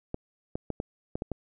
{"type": "clicks", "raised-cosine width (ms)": 2, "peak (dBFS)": -18, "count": 7, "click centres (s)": [0.144, 0.555, 0.703, 0.801, 1.155, 1.221, 1.317], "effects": []}